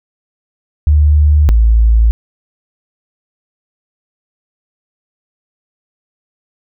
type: tone pair in turn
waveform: sine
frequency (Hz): 74.6 / 55.89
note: D2 / A1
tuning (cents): +28 / +28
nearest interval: perfect fourth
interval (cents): 500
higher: first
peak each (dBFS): -5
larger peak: neither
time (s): 0.87-1.49 / 1.49-2.11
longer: neither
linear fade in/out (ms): 0
effects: none

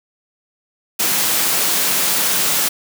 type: high-pass noise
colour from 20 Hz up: white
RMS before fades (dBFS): -17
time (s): 0.99-2.69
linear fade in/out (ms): 10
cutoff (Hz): 130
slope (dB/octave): 48
effects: none

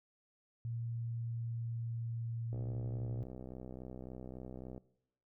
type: tone with pitch glide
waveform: sine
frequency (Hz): 116.54 to 115.4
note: A#2 to A#2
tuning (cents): 0 to -17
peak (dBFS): -37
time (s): 0.65-3.23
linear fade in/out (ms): 0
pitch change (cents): -17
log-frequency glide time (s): 0.87-2.59
type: click train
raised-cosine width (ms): 2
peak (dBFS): -34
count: 144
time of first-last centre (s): 2.53-4.778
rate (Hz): 63.6
effects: noise-tail reverb RT60 0.8 s tail -20 dB re dry

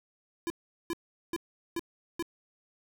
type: tone bursts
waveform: square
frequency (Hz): 338.4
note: E4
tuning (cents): +45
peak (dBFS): -31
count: 5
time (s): 0.47-2.225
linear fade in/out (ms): 0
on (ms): 31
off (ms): 400
effects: 12-bit

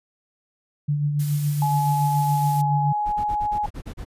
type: tone with tremolo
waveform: sine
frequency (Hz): 146.4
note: D3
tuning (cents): -5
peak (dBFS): -18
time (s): 0.88-2.93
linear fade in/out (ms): 10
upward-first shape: sine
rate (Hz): 7.1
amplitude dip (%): 40
type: noise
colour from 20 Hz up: blue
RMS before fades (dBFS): -36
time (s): 1.19-2.62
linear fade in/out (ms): 10
type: tone with pitch glide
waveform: sine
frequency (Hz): 848 to 837.3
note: G#5 to G#5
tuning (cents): +36 to +14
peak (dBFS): -21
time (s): 1.62-3.66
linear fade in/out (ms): 2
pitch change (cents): -22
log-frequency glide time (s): 2.22-2.85
type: noise bursts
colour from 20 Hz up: brown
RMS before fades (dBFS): -33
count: 9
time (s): 3.05-4.051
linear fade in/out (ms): 20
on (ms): 81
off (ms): 34
effects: resampled to 32000 Hz

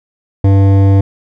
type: tone with hard clipping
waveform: sine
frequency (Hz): 98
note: G2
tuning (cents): 0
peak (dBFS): -7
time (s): 0.44-1.01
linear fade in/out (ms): 5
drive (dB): 13
effects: none

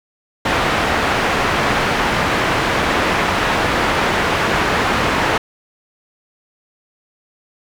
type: low-pass noise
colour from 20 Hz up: white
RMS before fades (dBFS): -17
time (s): 0.45-5.38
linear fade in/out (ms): 5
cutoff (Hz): 1700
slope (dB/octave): 12
effects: none

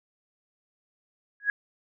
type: tone with exponential growth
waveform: sine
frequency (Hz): 1661.2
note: G#6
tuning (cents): 0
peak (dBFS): -17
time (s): 1.4-1.5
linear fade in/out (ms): 1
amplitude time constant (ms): 21
effects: none

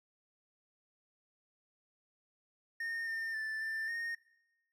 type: tone with pitch steps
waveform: triangle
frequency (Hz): 1834 / 1810 / 1761 / 1781 / 1848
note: A#6 / A6 / A6 / A6 / A#6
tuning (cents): -29 / +48 / +1 / +21 / -16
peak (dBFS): -34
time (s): 2.8-4.15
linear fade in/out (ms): 5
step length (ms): 270
effects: noise-tail reverb RT60 0.9 s tail -20 dB re dry

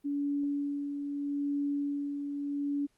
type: tone with tremolo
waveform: sine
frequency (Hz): 285.4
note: D4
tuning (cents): -49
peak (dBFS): -28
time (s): 0.04-2.87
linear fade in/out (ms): 20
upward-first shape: sine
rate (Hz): 0.79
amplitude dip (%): 45
effects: pink hiss -73 dBFS RMS until 2.97 s + Opus 32 kbps

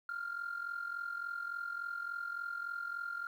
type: tone with amplitude modulation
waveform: sine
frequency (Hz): 1396.9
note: F6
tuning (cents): 0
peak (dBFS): -33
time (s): 0.09-3.27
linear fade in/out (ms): 2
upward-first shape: sine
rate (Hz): 43.5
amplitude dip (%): 75
effects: tanh soft clip ceiling -32 dBFS + 11-bit

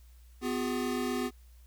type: tone cluster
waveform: square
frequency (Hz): 251.4 / 358.6 / 406.7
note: B3 / F4 / G#4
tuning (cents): +31 / +46 / -36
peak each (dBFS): -33 / -37 / -37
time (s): 0.41-1.31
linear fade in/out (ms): 50
effects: added 60 Hz sine -52 dBFS peak until 1.66 s + white hiss -67 dBFS RMS until 1.66 s

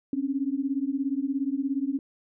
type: beating tone pair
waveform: sine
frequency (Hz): 265.8 / 282.8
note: C4 / C#4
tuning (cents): +27 / +35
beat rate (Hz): 17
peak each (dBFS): -28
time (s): 0.13-1.99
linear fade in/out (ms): 2
effects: none

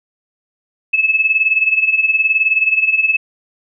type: tone with tremolo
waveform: sine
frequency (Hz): 2600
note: E7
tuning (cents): -24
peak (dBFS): -8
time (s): 0.93-3.17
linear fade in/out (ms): 10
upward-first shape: sine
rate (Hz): 19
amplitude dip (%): 75
effects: none

